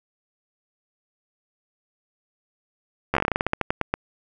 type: slowing click train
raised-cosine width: 0.5 ms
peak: -6 dBFS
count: 17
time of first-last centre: 3.14-3.94 s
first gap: 12 ms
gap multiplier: 1.17
effects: none